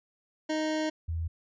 25% pulse / sine tone pair in turn, 311.1 / 82.4 Hz, D#4 / E2, 0 / 0 cents, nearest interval octave + major seventh, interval 2300 cents, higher first, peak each -24 / -29 dBFS, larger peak first, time 0.49-0.9 / 1.08-1.28 s, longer first, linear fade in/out 10 ms, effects resampled to 16000 Hz

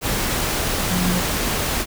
sine tone in noise, 180 Hz, F#3, 47 cents flat, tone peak -20 dBFS, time 0.89-1.23 s, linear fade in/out 50 ms, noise pink, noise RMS -22 dBFS, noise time 0.01-1.86 s, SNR -1 dB, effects none

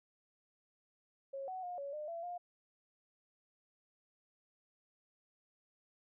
sine tone with pitch steps, 546 / 747 / 714 / 561 / 604 / 674 / 707 Hz, C#5 / F#5 / F5 / C#5 / D5 / E5 / F5, -26 / +16 / +38 / +21 / +48 / +38 / +21 cents, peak -40 dBFS, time 1.33-2.38 s, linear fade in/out 10 ms, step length 150 ms, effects none

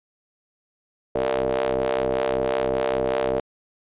sawtooth ring-modulated tone, 65.2 Hz, C2, 5 cents flat, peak -14 dBFS, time 1.15-3.4 s, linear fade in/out 5 ms, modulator 520 Hz, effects resampled to 8000 Hz

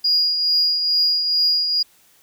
sine tone with tremolo, 4867 Hz, D#8, 39 cents flat, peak -12 dBFS, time 0.04-1.83 s, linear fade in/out 10 ms, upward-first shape triangle, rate 2.3 Hz, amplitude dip 55%, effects tanh soft clip ceiling -10 dBFS + white hiss -55 dBFS RMS until 2.22 s

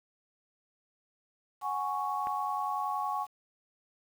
sine chord, F# suspended second, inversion none, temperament equal, 740 / 830.6 / 1108.7 Hz, F#5 / G#5 / C#6, 0 / 0 / 0 cents, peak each -37 / -34 / -33 dBFS, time 1.61-3.27 s, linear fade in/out 50 ms
click, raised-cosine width 0.5 ms, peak -27 dBFS, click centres 2.271 s
effects 9-bit

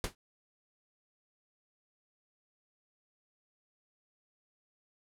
pink noise with exponential decay, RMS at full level -30 dBFS, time 0.04-0.15 s, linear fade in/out 1 ms, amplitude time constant 22 ms, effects low-pass 11000 Hz 12 dB/octave

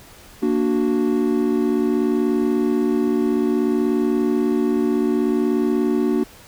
triangle chord, Bb augmented, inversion none, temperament equal, 233.1 / 293.7 / 370 Hz, Bb3 / D4 / F#4, 0 / 0 / 0 cents, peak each -19 dBFS, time 0.42-6.24 s, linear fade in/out 10 ms, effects pink hiss -45 dBFS RMS until 6.47 s

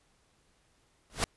pink noise with exponential growth, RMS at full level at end -24 dBFS, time 1.1-1.24 s, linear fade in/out 0 ms, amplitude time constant 30 ms, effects pink hiss -69 dBFS RMS until 1.36 s + resampled to 24000 Hz

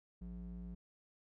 triangle ring-modulated tone, 116.54 Hz, A#2, in tune, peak -39 dBFS, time 0.21-0.75 s, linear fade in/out 10 ms, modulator 62.1 Hz, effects none

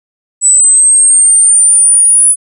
sine exponential sweep, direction up, 7902 to 9930 Hz, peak -3 dBFS, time 0.41-2.36 s, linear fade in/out 50 ms, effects none

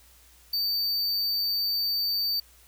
square tone with amplitude modulation, 4597 Hz, D8, 38 cents flat, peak -24 dBFS, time 0.53-2.4 s, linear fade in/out 5 ms, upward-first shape sine, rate 202 Hz, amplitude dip 25%, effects added 60 Hz sine -58 dBFS peak until 2.67 s + white hiss -57 dBFS RMS until 2.67 s

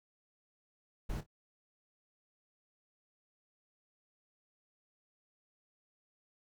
brown noise with echo, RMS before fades -37 dBFS, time 1.09-1.21 s, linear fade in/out 10 ms, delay 27 ms, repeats 2, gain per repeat -13 dB, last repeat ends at 1.264 s, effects none

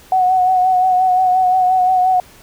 sine tone with vibrato, 740 Hz, F#5, in tune, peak -10 dBFS, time 0.12-2.2 s, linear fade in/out 2 ms, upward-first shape sine, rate 5.7 Hz, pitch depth 30 cents each way, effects pink hiss -44 dBFS RMS until 2.42 s

